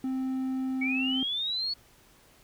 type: tone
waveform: triangle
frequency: 261.6 Hz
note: C4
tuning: in tune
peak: -26 dBFS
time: 0.04-1.23 s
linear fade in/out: 2 ms
type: linear sweep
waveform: sine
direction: up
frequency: 2217 to 4435 Hz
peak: -28 dBFS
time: 0.81-1.74 s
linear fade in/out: 10 ms
effects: pink hiss -59 dBFS RMS until 2.43 s